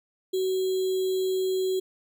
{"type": "tone with sample-and-hold", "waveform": "sine", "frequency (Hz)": 375.6, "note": "F#4", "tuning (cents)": 26, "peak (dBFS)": -23, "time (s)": [0.33, 1.8], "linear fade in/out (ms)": 10, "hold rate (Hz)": 3675, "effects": []}